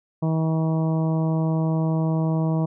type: harmonic tone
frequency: 160.3 Hz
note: E3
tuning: 48 cents flat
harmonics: 1 / 2 / 3 / 4 / 5 / 6 / 7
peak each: -20 / -28 / -34 / -32 / -39 / -37 / -42 dBFS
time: 0.22-2.66 s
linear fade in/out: 10 ms
effects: none